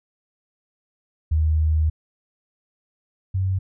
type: tone pair in turn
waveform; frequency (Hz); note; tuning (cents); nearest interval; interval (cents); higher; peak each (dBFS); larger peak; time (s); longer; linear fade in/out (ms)
sine; 78.1 / 94.64; D#2 / F#2; +7 / +40; minor third; 333; second; -16 / -19; first; 1.31-1.9 / 3.34-3.59; first; 10
effects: none